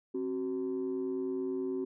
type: tone pair together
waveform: sine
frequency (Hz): 266.3 / 375.8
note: C4 / F#4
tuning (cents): +31 / +27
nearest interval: tritone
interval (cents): 596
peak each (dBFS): -34 / -32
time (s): 0.14-1.85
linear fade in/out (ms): 10
effects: tanh soft clip ceiling -27 dBFS